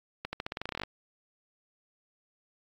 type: accelerating click train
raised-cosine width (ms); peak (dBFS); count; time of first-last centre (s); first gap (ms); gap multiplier
0.3; -18; 15; 0.25-0.835; 80; 0.89
effects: AAC 64 kbps